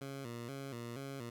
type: tone with vibrato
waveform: 15% pulse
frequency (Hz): 127.5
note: C3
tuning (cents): -44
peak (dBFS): -36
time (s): 0.01-1.3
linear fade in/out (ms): 5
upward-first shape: square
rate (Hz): 2.1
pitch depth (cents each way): 130
effects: none